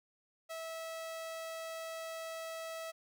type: tone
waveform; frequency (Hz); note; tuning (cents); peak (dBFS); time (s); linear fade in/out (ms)
sawtooth; 651; E5; -22; -37; 0.49-2.92; 20
effects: none